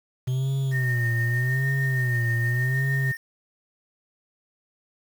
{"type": "tone with vibrato", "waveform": "triangle", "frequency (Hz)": 125.9, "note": "B2", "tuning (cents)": 34, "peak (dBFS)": -20, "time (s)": [0.27, 3.12], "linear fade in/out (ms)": 10, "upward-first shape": "sine", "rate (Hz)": 0.85, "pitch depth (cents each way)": 130}
{"type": "tone with tremolo", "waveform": "sine", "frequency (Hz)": 1833, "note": "A#6", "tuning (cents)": -30, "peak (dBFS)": -25, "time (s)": [0.71, 3.18], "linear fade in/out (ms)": 50, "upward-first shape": "triangle", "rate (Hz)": 6.4, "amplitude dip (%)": 35}
{"effects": ["7-bit"]}